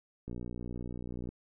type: click train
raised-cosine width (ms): 3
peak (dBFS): -28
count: 62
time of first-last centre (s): 0.28-1.29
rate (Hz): 60.4
effects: none